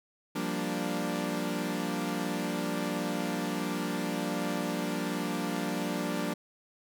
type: chord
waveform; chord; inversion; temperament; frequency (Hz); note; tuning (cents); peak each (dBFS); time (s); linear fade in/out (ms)
sawtooth; G minor seventh; third; equal; 174.61 / 196 / 233.1 / 293.7; F3 / G3 / Bb3 / D4; 0 / 0 / 0 / 0; -32 / -33 / -32 / -31; 0.35-6.34; 10
effects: none